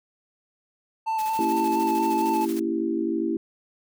triangle tone with vibrato, 880 Hz, A5, in tune, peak -21 dBFS, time 1.06-2.46 s, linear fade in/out 20 ms, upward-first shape square, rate 4.3 Hz, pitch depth 17 cents each way
white noise with tremolo, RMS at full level -39 dBFS, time 1.18-2.6 s, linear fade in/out 10 ms, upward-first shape square, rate 13 Hz, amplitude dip 50%
sine chord, A# diminished seventh, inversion none, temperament equal with one note detuned, 229.7 / 277.2 / 329.6 / 392 Hz, A#3 / C#4 / E4 / G4, -25 / 0 / 0 / 0 cents, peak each -30 / -31 / -25 / -31 dBFS, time 1.39-3.37 s, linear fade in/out 2 ms
effects none

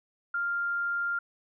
sine tone, 1396.9 Hz, F6, in tune, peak -27 dBFS, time 0.34-1.19 s, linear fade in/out 5 ms, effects none

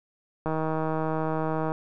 click train, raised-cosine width 1 ms, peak -15 dBFS, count 200, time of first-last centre 0.46-1.719 s, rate 158 Hz, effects none

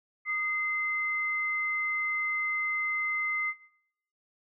sine tone pair together, 1231 / 2070 Hz, D#6 / C7, -19 / -19 cents, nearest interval major sixth, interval 900 cents, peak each -37 / -28 dBFS, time 0.25-3.54 s, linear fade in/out 50 ms, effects noise-tail reverb RT60 0.7 s tail -19 dB re dry

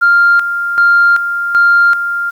sine tone with tremolo, 1396.9 Hz, F6, in tune, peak -4 dBFS, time 0.01-2.31 s, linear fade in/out 20 ms, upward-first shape square, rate 1.3 Hz, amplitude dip 65%, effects tanh soft clip ceiling -1 dBFS + 7-bit

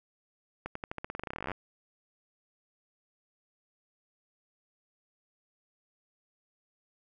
accelerating click train, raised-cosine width 0.5 ms, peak -21 dBFS, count 24, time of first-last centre 0.66-1.517 s, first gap 94 ms, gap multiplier 0.9, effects none

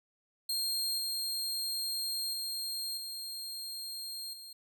sawtooth tone with level steps, 4215 Hz, C8, 12 cents sharp, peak -28 / -30 / -32 / -36 / -43 dBFS, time 0.49-4.53 s, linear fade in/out 5 ms, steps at 0.98 / 2.33 / 2.97 / 4.33 s, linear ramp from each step 5 ms, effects none

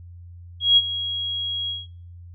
sine tone with ADSR envelope, 3300 Hz, G#7, 12 cents flat, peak -10 dBFS, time 0.6-1.87 s, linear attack 170 ms, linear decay 40 ms, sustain -14 dB, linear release 180 ms, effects noise-tail reverb RT60 0.5 s tail -26 dB re dry + added 87 Hz sine -39 dBFS peak until 2.34 s

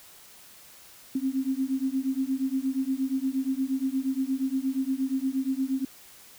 sine beating tone pair, 261.6 / 270.1 Hz, C4 / C#4, 0 / -45 cents, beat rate 8.5 Hz, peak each -28 dBFS, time 1.15-5.85 s, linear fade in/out 5 ms, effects white hiss -51 dBFS RMS until 6.38 s

